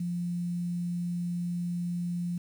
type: tone with quantisation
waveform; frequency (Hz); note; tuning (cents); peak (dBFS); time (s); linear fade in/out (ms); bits
sine; 174.61; F3; 0; -29; 0-2.38; 5; 9
effects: none